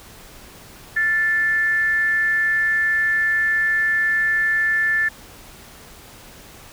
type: tone with frequency modulation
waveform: sine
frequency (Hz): 1760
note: A6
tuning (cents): 0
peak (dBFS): -16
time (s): 0.96-5.09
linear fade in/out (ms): 10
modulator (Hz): 373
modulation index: 0.28
effects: pink hiss -43 dBFS RMS until 6.72 s